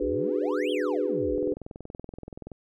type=chord; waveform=sine; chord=G# half-diminished seventh; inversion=second; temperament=just; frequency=299 / 373.8 / 415.3 / 498.4 Hz; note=D4 / F#4 / G#4 / B4; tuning=+31 / +18 / 0 / +16 cents; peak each=-30 / -31 / -30 / -29 dBFS; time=0-1.54 s; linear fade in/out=5 ms
type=exponential two-way sweep; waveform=triangle; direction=up then down; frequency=43.01 to 3415 to 43.01 Hz; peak=-33 dBFS; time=0.01-1.37 s; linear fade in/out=20 ms; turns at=0.71 s
type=click train; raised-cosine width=2 ms; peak=-26 dBFS; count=25; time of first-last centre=1.38-2.517 s; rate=21.1 Hz
effects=none